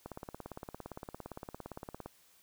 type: click train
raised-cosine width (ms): 1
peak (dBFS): -28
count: 36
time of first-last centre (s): 0.06-2.06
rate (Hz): 17.5
effects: white hiss -65 dBFS RMS until 2.42 s